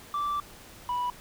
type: tone pair in turn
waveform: sine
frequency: 1168 / 982.2 Hz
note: D6 / B5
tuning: -10 / -10 cents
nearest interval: minor third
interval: 300 cents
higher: first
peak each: -24 dBFS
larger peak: neither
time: 0.14-0.4 / 0.89-1.1 s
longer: first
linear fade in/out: 2 ms
effects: tanh soft clip ceiling -26 dBFS + pink hiss -49 dBFS RMS until 1.2 s